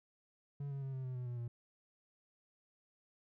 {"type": "tone with pitch steps", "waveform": "triangle", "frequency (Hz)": [141.7, 138.14, 134.68, 131.3, 128, 124.79, 121.66, 118.61], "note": ["C#3", "C#3", "C#3", "C3", "C3", "B2", "B2", "A#2"], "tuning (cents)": [38, -6, -50, 6, -38, 18, -26, 30], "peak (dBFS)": -37, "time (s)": [0.6, 1.48], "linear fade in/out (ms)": 5, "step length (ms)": 110, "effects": []}